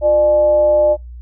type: tone with frequency modulation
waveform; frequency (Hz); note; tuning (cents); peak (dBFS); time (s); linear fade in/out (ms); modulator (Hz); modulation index
sine; 600; D5; +37; -9; 0.01-0.97; 50; 251; 0.29
effects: noise-tail reverb RT60 0.2 s tail -26 dB re dry + added 60 Hz sine -30 dBFS peak until 1.21 s